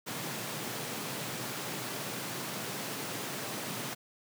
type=high-pass noise; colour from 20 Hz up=pink; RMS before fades=-38 dBFS; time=0.06-3.95 s; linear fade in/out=20 ms; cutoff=110 Hz; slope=96 dB/octave; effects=none